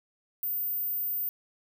sine tone, 14670 Hz, A#9, 29 cents flat, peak -28 dBFS, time 0.43-1.29 s, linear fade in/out 0 ms, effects none

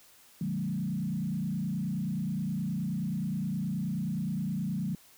sine tone with frequency modulation, 184.3 Hz, F#3, 7 cents flat, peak -29 dBFS, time 0.41-4.95 s, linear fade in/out 2 ms, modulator 29.5 Hz, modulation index 1.4, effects white hiss -58 dBFS RMS until 5.17 s

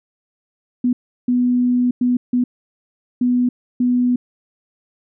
sine tone bursts at uneven times, 246.9 Hz, B3, in tune, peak -13 dBFS, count 6, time 0.84-0.93 / 1.28-1.91 / 2.01-2.17 / 2.33-2.44 / 3.21-3.49 / 3.8-4.16 s, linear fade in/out 5 ms, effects none

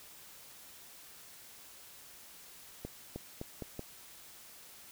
accelerating click train, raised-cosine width 2 ms, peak -26 dBFS, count 5, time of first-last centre 2.85-3.794 s, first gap 310 ms, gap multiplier 0.82, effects white hiss -54 dBFS RMS until 4.91 s

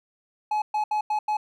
triangle tone bursts at uneven times, 849 Hz, G#5, 38 cents sharp, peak -20 dBFS, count 5, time 0.51-0.62 / 0.74-0.84 / 0.91-1.01 / 1.1-1.19 / 1.28-1.37 s, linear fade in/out 5 ms, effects none

